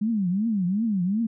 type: tone with vibrato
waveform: sine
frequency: 201.4 Hz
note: G3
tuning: 47 cents sharp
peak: -21 dBFS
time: 0.01-1.27 s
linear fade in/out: 10 ms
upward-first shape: triangle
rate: 2.7 Hz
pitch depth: 280 cents each way
effects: none